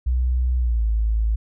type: tone with pitch glide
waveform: sine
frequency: 62.3 to 54.55 Hz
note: B1 to A1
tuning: +16 to -14 cents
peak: -17 dBFS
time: 0.06-1.36 s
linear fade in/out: 10 ms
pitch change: -230 cents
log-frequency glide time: 0.58-0.85 s
effects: none